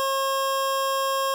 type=tone pair together; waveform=square; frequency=540 / 1080 Hz; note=C#5 / C#6; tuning=-45 / -45 cents; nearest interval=octave; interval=1200 cents; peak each=-27 / -25 dBFS; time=0-1.34 s; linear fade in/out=0 ms; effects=none